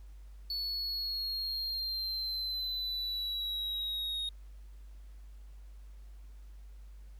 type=linear sweep; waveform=triangle; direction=down; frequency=4435 to 3729 Hz; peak=-32 dBFS; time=0.5-4.29 s; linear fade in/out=2 ms; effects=added 50 Hz sine -47 dBFS peak until 7.19 s + pink hiss -69 dBFS RMS until 7.19 s